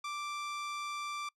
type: tone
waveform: sawtooth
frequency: 1174.7 Hz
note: D6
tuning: in tune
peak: -33 dBFS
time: 0.04-1.29 s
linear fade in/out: 5 ms
effects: noise-tail reverb RT60 0.1 s tail -25 dB re dry + low-pass 7000 Hz 12 dB/octave